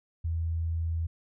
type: tone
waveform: sine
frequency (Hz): 82.41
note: E2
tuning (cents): 0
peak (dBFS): -27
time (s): 0.24-1.07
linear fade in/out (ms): 10
effects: none